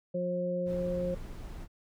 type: harmonic tone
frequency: 178.3 Hz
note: F3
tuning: 36 cents sharp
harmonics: 1 / 2 / 3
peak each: -34 / -41 / -31 dBFS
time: 0.14-1.15 s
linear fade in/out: 10 ms
type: noise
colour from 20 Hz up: brown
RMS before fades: -42 dBFS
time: 0.65-1.68 s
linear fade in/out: 50 ms
effects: none